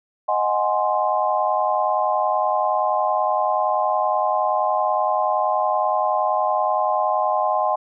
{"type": "chord", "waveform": "sine", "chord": "Ab dominant seventh", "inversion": "second", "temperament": "equal", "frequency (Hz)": [622.3, 740, 830.6, 1046.5], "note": ["Eb5", "Gb5", "Ab5", "C6"], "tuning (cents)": [0, 0, 0, 0], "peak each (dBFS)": -23, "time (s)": [0.28, 7.76], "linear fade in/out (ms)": 10, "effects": []}